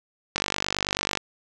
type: click train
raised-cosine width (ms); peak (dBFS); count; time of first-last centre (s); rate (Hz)
0.2; -6; 41; 0.36-1.173; 49.2
effects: resampled to 24000 Hz + 8-bit